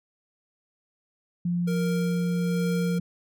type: tone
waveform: sine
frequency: 174.61 Hz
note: F3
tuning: in tune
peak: -23 dBFS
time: 1.45-3 s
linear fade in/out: 5 ms
type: tone with tremolo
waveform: square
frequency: 466.2 Hz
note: A#4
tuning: in tune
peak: -30 dBFS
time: 1.67-2.99 s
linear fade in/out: 10 ms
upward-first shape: sine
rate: 1.2 Hz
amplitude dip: 45%
effects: none